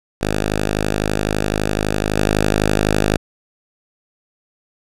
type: tone with level steps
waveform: 5% pulse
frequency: 51.91 Hz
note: G#1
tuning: in tune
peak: -6 / -3 dBFS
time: 0.21-3.17 s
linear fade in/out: 5 ms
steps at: 2.16 s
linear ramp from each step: 20 ms
effects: low-pass 12000 Hz 12 dB/octave